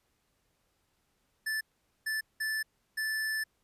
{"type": "tone bursts at uneven times", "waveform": "square", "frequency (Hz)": 1753, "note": "A6", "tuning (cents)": -7, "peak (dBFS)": -31, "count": 4, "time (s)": [[1.46, 1.61], [2.06, 2.21], [2.4, 2.63], [2.97, 3.44]], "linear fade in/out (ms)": 10, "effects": ["pink hiss -75 dBFS RMS until 3.63 s", "resampled to 32000 Hz"]}